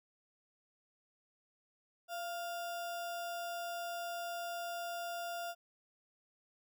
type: tone with sample-and-hold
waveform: sine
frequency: 688 Hz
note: F5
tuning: 26 cents flat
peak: -38 dBFS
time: 2.08-5.55 s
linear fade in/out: 50 ms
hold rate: 2100 Hz
effects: none